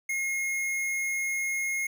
square tone, 2152 Hz, C7, 48 cents sharp, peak -28 dBFS, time 0.09-1.87 s, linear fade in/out 5 ms, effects none

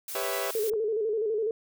blue noise, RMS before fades -37 dBFS, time 0.08-0.7 s, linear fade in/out 2 ms
sawtooth chord, C# half-diminished seventh, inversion second, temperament equal with one note detuned, 397.5 / 493.9 / 554.4 / 659.3 Hz, G4 / B4 / C#5 / E5, +24 / 0 / 0 / 0 cents, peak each -31 dBFS, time 0.15-0.51 s, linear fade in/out 2 ms
sine tone with vibrato, 434.1 Hz, A4, 23 cents flat, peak -25 dBFS, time 0.55-1.51 s, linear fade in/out 2 ms, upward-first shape square, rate 12 Hz, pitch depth 68 cents each way
click, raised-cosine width 1 ms, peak -30 dBFS, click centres 0.736 s
effects none

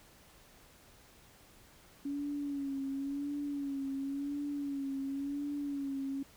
sine tone with vibrato, 280.1 Hz, C#4, 18 cents sharp, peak -34 dBFS, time 2.05-6.23 s, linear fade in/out 5 ms, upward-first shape sine, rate 0.94 Hz, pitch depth 53 cents each way, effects pink hiss -60 dBFS RMS until 6.36 s

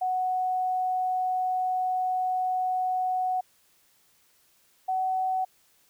sine tone pair in turn, 740 / 750.8 Hz, F#5 / F#5, 0 / +25 cents, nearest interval unison, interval 25 cents, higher second, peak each -24 / -24 dBFS, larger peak neither, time 0.01-3.41 / 4.88-5.45 s, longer first, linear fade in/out 10 ms, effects white hiss -64 dBFS RMS until 5.89 s

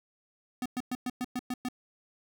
square tone bursts, 250 Hz, B3, 21 cents sharp, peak -31 dBFS, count 8, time 0.62-1.686 s, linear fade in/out 2 ms, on 37 ms, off 110 ms, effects none

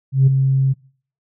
sine tone with ADSR envelope, 134.3 Hz, C3, 46 cents sharp, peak -5 dBFS, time 0.12-0.74 s, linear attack 150 ms, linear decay 14 ms, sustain -7 dB, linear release 23 ms, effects noise-tail reverb RT60 0.5 s tail -24 dB re dry + tanh soft clip ceiling -5 dBFS

